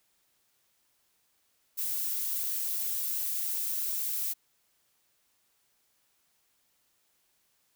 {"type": "noise", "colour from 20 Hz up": "violet", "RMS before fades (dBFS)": -32, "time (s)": [1.77, 4.34], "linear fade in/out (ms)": 20, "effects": ["white hiss -72 dBFS RMS until 7.75 s"]}